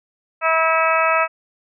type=harmonic tone; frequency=323.8 Hz; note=E4; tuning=31 cents flat; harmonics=2 / 3 / 4 / 5 / 6 / 7 / 8; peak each=-20 / -23 / -18 / -26 / -27 / -26 / -23 dBFS; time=0.41-1.28 s; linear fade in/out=50 ms; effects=none